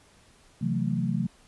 sine chord, F# half-diminished seventh, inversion second, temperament just, 133.2 / 166.5 / 185 / 222 Hz, C3 / E3 / F#3 / A3, +31 / +18 / 0 / +16 cents, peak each -30 dBFS, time 0.61-1.27 s, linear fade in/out 10 ms, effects pink hiss -58 dBFS RMS until 1.47 s + resampled to 24000 Hz

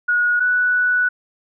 sine tone pair in turn, 1451 / 1478.9 Hz, F#6 / F#6, -34 / -1 cents, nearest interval unison, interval 33 cents, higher second, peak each -14 dBFS, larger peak neither, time 0.08-0.4 / 0.4-1.09 s, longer second, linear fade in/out 10 ms, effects none

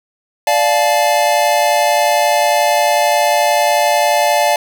square chord, D minor, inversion none, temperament equal with one note detuned, 587.3 / 698.5 / 861.9 Hz, D5 / F5 / A5, 0 / 0 / -36 cents, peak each -16 dBFS, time 0.47-4.56 s, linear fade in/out 2 ms, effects none

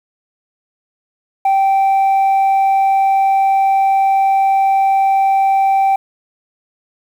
sine tone, 779 Hz, G5, 11 cents flat, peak -7 dBFS, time 1.45-5.96 s, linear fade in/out 5 ms, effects tanh soft clip ceiling -9 dBFS + 7-bit

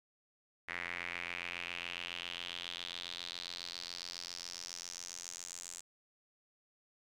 sawtooth tone with band-pass filter sweep, 87.31 Hz, F2, in tune, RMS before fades -44 dBFS, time 0.68-5.81 s, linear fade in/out 10 ms, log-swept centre 2000 to 7400 Hz, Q 4.1, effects none

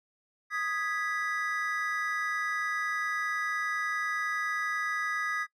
triangle chord, G# minor, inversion second, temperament equal with one note detuned, 1244.5 / 1661.2 / 1968.7 Hz, D#6 / G#6 / B6, 0 / 0 / -6 cents, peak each -32 dBFS, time 0.5-5.47 s, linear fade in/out 50 ms, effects noise-tail reverb RT60 0.1 s tail -21 dB re dry

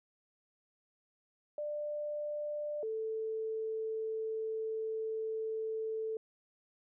sine tone pair in turn, 594 / 441.3 Hz, D5 / A4, +20 / +5 cents, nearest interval perfect fourth, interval 515 cents, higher first, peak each -35 / -34 dBFS, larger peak second, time 1.58-2.83 / 2.83-6.17 s, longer second, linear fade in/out 2 ms, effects none

